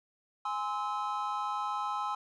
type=chord; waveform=triangle; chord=Ab augmented; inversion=none; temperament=just; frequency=830.6 / 1038.3 / 1297.8 Hz; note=Ab5 / C6 / E6; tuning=0 / -14 / -27 cents; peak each=-34 dBFS; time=0.45-2.15 s; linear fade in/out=5 ms; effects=resampled to 22050 Hz